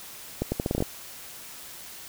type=accelerating click train; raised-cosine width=2 ms; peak=-12 dBFS; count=9; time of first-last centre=0.42-0.824 s; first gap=100 ms; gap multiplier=0.79; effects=white hiss -43 dBFS RMS until 2.08 s